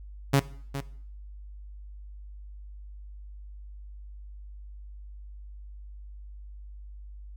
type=tone with echo; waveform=sawtooth; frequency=138.59 Hz; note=C#3; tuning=in tune; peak=-14 dBFS; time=0.33-0.4 s; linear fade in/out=10 ms; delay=410 ms; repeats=1; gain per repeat=-12 dB; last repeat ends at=0.81 s; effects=noise-tail reverb RT60 0.6 s tail -18 dB re dry + added 50 Hz sine -41 dBFS peak until 7.36 s